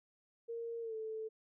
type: tone with pitch glide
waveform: sine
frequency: 463.5 to 439.5 Hz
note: A#4 to A4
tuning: -10 to -2 cents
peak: -39 dBFS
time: 0.48-1.29 s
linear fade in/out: 20 ms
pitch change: -92 cents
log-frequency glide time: 0.81-0.95 s
effects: none